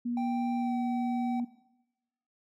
sine tone, 240 Hz, B3, 49 cents flat, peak -29 dBFS, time 0.05-1.45 s, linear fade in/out 10 ms
triangle tone with pitch glide, 784 to 766.1 Hz, G5 to G5, 0 to -40 cents, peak -32 dBFS, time 0.17-1.4 s, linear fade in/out 2 ms, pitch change -40 cents, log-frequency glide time 0.58-0.74 s
effects noise-tail reverb RT60 0.9 s tail -17 dB re dry

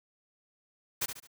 white noise with echo, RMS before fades -31 dBFS, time 1.01-1.06 s, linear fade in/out 10 ms, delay 71 ms, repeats 3, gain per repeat -8 dB, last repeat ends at 1.273 s, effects none

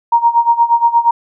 sine tone with tremolo, 936 Hz, A#5, 7 cents sharp, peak -5 dBFS, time 0.12-1.11 s, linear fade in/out 5 ms, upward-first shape sine, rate 8.5 Hz, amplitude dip 85%, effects none

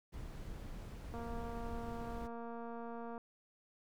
brown noise, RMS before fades -46 dBFS, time 0.12-2.28 s, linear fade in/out 20 ms
click train, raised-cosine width 1 ms, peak -34 dBFS, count 476, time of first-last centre 1.14-3.179 s, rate 233 Hz
effects none

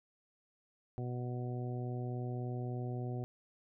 harmonic tone, 123.47 Hz, B2, in tune, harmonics 1 / 2 / 3 / 4 / 5 / 6, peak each -37 / -45 / -45 / -51 / -52 / -50 dBFS, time 0.98-3.24 s, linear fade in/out 0 ms, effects none

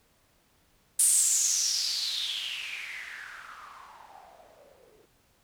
violet noise with low-pass filter sweep, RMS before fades -31 dBFS, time 0.99-5.06 s, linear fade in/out 5 ms, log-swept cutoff 9500 to 400 Hz, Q 6.2, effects pink hiss -66 dBFS RMS until 5.43 s

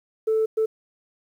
sine tone bursts at uneven times, 440 Hz, A4, in tune, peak -17 dBFS, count 2, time 0.27-0.46 / 0.57-0.66 s, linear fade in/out 10 ms, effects tanh soft clip ceiling -15 dBFS + 9-bit

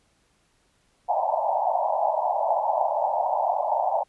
white band-pass noise, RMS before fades -24 dBFS, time 1.08-4.04 s, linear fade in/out 20 ms, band 590 to 930 Hz, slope 96 dB/octave, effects pink hiss -66 dBFS RMS until 4.08 s + resampled to 24000 Hz

